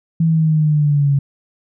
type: linear sweep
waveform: sine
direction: down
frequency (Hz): 164.81 to 138.59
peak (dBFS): -11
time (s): 0.2-1.19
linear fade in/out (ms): 5
effects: none